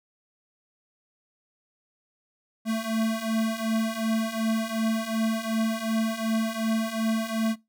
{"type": "beating tone pair", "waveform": "square", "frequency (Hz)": [221, 223.7], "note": ["A3", "A3"], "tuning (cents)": [8, 29], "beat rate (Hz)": 2.7, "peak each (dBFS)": [-30, -27], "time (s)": [2.65, 7.56], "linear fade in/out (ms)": 50, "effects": ["noise-tail reverb RT60 0.2 s tail -22 dB re dry"]}